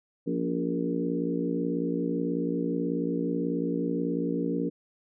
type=harmonic tone with a mistuned harmonic; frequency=58.3 Hz; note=A#1; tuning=1 cent sharp; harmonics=3 / 4 / 5 / 6 / 7 / 8; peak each=-32 / -34 / -30 / -36 / -37 / -34 dBFS; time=0.26-4.7 s; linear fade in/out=20 ms; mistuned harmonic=5; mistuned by=-43 cents; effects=none